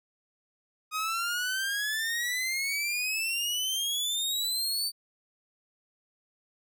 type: exponential sweep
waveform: sawtooth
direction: up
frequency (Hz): 1244.5 to 4610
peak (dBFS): -25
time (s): 0.91-4.92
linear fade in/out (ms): 50
effects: none